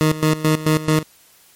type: tone with tremolo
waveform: 20% pulse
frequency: 155.56 Hz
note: D#3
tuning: in tune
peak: -8 dBFS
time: 0.01-1.03 s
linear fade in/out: 0 ms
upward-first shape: square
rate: 4.6 Hz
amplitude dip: 80%
effects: white hiss -51 dBFS RMS until 1.55 s + MP3 64 kbps